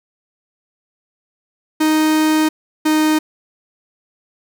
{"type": "tone pair in turn", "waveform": "45% pulse", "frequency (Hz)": [311.1, 309.6], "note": ["D#4", "D#4"], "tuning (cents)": [0, -9], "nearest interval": "unison", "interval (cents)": 9, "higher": "first", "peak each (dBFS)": -12, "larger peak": "neither", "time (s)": [[1.8, 2.49], [2.85, 3.19]], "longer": "first", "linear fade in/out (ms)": 10, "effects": []}